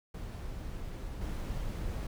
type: noise with level steps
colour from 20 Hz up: brown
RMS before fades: -40 / -36 dBFS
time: 0.14-2.07 s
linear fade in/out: 5 ms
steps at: 1.21 s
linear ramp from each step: 5 ms
effects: none